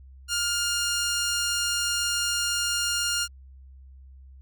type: tone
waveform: 10% pulse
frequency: 1409 Hz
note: F6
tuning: 15 cents sharp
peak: -16 dBFS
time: 0.28-3.28 s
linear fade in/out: 50 ms
effects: added 66 Hz sine -45 dBFS peak until 4.41 s + AAC 64 kbps